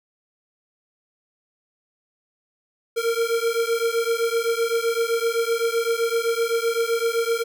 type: beating tone pair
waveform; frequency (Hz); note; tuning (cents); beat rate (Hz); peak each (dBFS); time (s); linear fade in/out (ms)
square; 458.1 / 465.9; A#4 / A#4; -30 / -1; 7.8; -24; 2.96-7.44; 20
effects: none